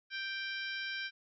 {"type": "harmonic tone with a mistuned harmonic", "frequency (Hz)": 784, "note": "G5", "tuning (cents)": 0, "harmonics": [2, 3, 4, 5, 6, 7], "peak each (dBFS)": [-39, -43, -45, -47, -49, -50], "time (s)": [0.1, 1.11], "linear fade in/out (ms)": 50, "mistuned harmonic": 6, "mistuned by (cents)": 39, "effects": []}